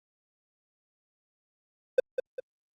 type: tone with echo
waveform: triangle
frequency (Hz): 512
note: C5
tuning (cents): -38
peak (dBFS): -13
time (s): 1.98-2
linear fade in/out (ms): 5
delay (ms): 200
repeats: 2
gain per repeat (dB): -8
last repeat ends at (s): 2.4
effects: Opus 48 kbps